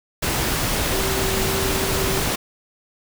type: tone in noise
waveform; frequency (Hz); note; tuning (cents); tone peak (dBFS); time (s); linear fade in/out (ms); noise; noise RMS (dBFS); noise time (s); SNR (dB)
sine; 385.4; G4; -29; -26; 0.92-2.2; 10; pink; -22; 0.22-2.36; -7
effects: none